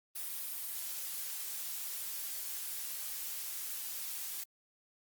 blue noise, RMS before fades -40 dBFS, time 0.15-4.44 s, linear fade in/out 10 ms, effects Opus 32 kbps

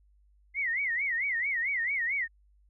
sine tone with vibrato, 2037 Hz, C7, 47 cents flat, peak -27 dBFS, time 0.54-2.28 s, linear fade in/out 50 ms, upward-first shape sine, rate 4.5 Hz, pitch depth 190 cents each way, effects added 50 Hz sine -60 dBFS peak until 2.69 s

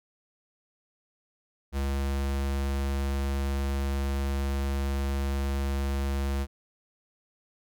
square tone, 68.9 Hz, C#2, 10 cents flat, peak -27 dBFS, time 1.72-6.47 s, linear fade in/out 50 ms, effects none

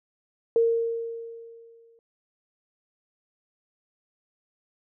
sine tone with exponential decay, 460.7 Hz, A#4, 20 cents flat, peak -16 dBFS, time 0.56-1.99 s, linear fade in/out 1 ms, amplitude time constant 310 ms, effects none

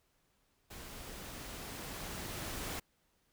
pink noise with level ramp, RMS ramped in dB -49 to -40 dBFS, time 0.7-2.8 s, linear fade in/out 10 ms, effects pink hiss -75 dBFS RMS until 3.32 s

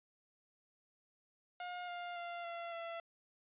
sawtooth tone with pitch steps, 714 / 703.4 / 692.9 / 682.5 / 672.4 Hz, F5 / F5 / F5 / F5 / E5, +38 / +12 / -14 / -40 / +34 cents, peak -38 dBFS, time 1.6-3 s, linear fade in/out 2 ms, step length 280 ms, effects resampled to 8000 Hz

